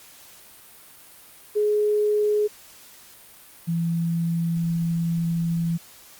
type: tone pair in turn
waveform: sine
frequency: 419.8 / 167.51 Hz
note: G#4 / E3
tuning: +19 / +28 cents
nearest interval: octave + major third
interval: 1591 cents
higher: first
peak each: -18 / -21 dBFS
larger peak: first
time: 1.55-2.48 / 3.67-5.78 s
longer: second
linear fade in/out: 20 ms
effects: white hiss -48 dBFS RMS until 6.19 s + Opus 48 kbps